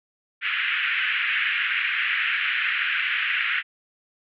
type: band-pass noise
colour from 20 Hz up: pink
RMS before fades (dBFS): -24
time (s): 0.41-3.63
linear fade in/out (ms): 50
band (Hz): 1500 to 2900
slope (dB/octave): 48
effects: MP3 96 kbps